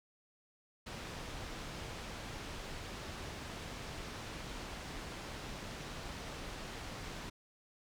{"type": "low-pass noise", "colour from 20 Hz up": "pink", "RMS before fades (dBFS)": -45, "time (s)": [0.86, 7.3], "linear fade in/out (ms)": 10, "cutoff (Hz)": 5800, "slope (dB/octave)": 12, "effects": []}